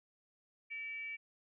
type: tone with frequency modulation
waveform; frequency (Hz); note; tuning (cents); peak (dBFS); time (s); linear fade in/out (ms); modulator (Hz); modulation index
sine; 2300; D7; -37; -40; 0.7-1.17; 20; 476; 0.32
effects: none